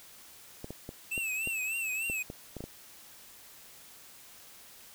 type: clicks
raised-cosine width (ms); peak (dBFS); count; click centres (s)
2; -26; 10; 0.644 / 0.706 / 0.891 / 1.178 / 1.474 / 2.099 / 2.301 / 2.567 / 2.606 / 2.64
type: tone with vibrato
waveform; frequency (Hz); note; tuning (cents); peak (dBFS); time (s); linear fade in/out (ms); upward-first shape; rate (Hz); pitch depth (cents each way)
square; 2629; E7; -5; -32; 1.11-2.23; 10; triangle; 3.4; 100
effects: white hiss -53 dBFS RMS until 4.94 s